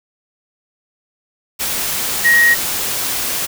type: tone in noise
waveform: sine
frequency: 1888 Hz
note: A#6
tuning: 22 cents sharp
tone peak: -8 dBFS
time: 2.24-2.55 s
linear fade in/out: 20 ms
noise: white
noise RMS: -20 dBFS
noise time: 1.59-3.47 s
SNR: +9 dB
effects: none